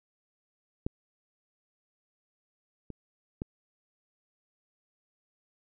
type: clicks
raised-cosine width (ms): 3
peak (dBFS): -17 / -27 / -20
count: 3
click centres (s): 0.865 / 2.903 / 3.419
effects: none